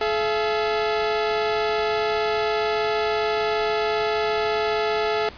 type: tone pair together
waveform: sawtooth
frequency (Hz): 427.7 / 679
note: A4 / F5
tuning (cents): -49 / -49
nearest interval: minor sixth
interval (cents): 800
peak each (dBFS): -18 / -22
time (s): 0.01-5.29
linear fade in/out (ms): 2
effects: pink hiss -42 dBFS RMS until 5.37 s + resampled to 11025 Hz